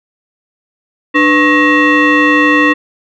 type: tone with frequency modulation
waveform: sine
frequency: 1092 Hz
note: C#6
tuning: 26 cents flat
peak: -5 dBFS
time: 1.14-2.74 s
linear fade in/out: 20 ms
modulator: 794 Hz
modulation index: 1.7
effects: tanh soft clip ceiling -1 dBFS